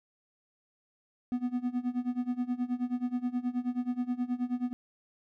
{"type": "tone with tremolo", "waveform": "triangle", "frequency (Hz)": 246.9, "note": "B3", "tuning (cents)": 0, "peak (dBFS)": -24, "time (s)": [1.32, 4.73], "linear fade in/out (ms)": 0, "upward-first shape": "sine", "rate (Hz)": 9.4, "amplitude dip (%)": 90, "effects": []}